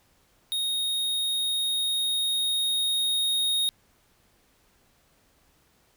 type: tone with level ramp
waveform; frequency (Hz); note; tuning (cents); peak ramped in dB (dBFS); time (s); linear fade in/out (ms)
square; 3729; A#7; 0; -26 to -23; 0.52-3.69; 0
effects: pink hiss -64 dBFS RMS until 5.96 s